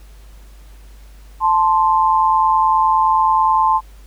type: tone pair together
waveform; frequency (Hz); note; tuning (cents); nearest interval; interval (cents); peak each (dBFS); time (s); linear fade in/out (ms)
sine; 877 / 1046.5; A5 / C6; -6 / 0; minor third; 306; -14; 1.4-3.81; 50
effects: added 50 Hz sine -38 dBFS peak until 4.06 s + pink hiss -51 dBFS RMS until 4.06 s